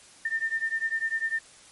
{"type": "beating tone pair", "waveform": "sine", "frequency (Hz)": [1800, 1810], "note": ["A6", "A6"], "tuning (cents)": [39, 48], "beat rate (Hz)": 10, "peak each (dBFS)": -29, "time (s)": [0.25, 1.39], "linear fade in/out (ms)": 5, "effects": ["white hiss -52 dBFS RMS until 1.71 s", "MP3 48 kbps"]}